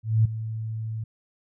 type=tone with ADSR envelope; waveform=sine; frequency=110.8 Hz; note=A2; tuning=13 cents sharp; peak=-14 dBFS; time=0.03-1.04 s; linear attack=220 ms; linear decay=7 ms; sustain=-14 dB; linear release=6 ms; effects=none